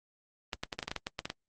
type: clicks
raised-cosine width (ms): 0.2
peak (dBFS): -16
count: 12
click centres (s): 0.532 / 0.635 / 0.728 / 0.79 / 0.828 / 0.88 / 0.915 / 0.963 / 1.069 / 1.191 / 1.255 / 1.301
effects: Opus 24 kbps